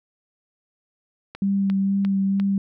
click train, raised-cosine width 0.3 ms, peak -19 dBFS, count 4, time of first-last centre 1.35-2.399 s, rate 2.86 Hz
sine tone with vibrato, 196 Hz, G3, in tune, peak -18 dBFS, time 1.42-2.58 s, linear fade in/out 2 ms, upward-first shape sine, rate 2.2 Hz, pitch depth 15 cents each way
effects none

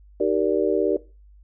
sine chord, Eb major seventh, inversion none, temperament just, 311.1 / 388.9 / 466.7 / 583.4 Hz, Eb4 / G4 / Bb4 / D5, 0 / -14 / +2 / -12 cents, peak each -26 / -22 / -23 / -25 dBFS, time 0.2-0.97 s, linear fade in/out 5 ms, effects noise-tail reverb RT60 0.3 s tail -19 dB re dry + added 50 Hz sine -47 dBFS peak until 1.43 s

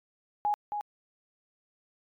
sine tone with echo, 830.6 Hz, G#5, in tune, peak -24 dBFS, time 0.45-0.54 s, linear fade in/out 0 ms, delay 270 ms, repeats 1, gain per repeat -6 dB, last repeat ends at 0.81 s, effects MP3 96 kbps

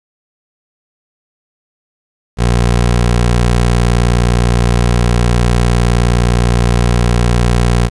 20% pulse tone, 59.5 Hz, A#1, 36 cents sharp, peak -4 dBFS, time 2.37-7.9 s, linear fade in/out 50 ms, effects resampled to 24000 Hz + 7-bit

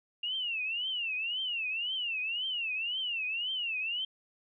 sine tone with vibrato, 2794 Hz, F7, in tune, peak -31 dBFS, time 0.23-4.05 s, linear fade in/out 5 ms, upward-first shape triangle, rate 1.9 Hz, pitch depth 220 cents each way, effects none

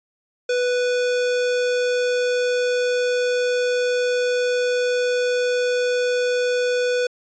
square tone, 493.9 Hz, B4, in tune, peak -19 dBFS, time 0.49-7.07 s, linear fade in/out 5 ms, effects resampled to 16000 Hz

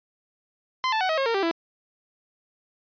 sawtooth tone with pitch steps, 1033 / 878.7 / 747.5 / 635.9 / 540.9 / 460.1 / 391.4 / 333 Hz, C6 / A5 / F#5 / D#5 / C#5 / A#4 / G4 / E4, -22 / -3 / +17 / +38 / -43 / -23 / -3 / +18 cents, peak -18 dBFS, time 0.84-1.512 s, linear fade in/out 0 ms, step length 84 ms, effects resampled to 11025 Hz

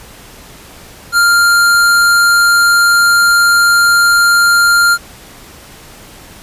square tone, 1396.9 Hz, F6, in tune, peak -7 dBFS, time 1.12-4.98 s, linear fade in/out 50 ms, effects pink hiss -36 dBFS RMS until 6.42 s + resampled to 32000 Hz

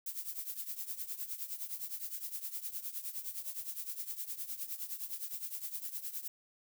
violet noise with tremolo, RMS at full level -38 dBFS, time 0.06-6.28 s, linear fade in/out 5 ms, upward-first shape triangle, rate 9.7 Hz, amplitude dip 85%, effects none

